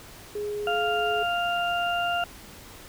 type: tone with pitch glide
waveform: sine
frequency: 415.3 to 423.3 Hz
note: G#4 to G#4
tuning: 0 to +33 cents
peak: -28 dBFS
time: 0.35-1.23 s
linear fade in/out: 5 ms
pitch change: +33 cents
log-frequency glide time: 0.65-0.75 s
type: harmonic tone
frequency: 698.5 Hz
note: F5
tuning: in tune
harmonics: 1 / 2 / 4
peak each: -26 / -29 / -31 dBFS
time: 0.67-2.24 s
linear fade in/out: 2 ms
effects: pink hiss -46 dBFS RMS until 2.88 s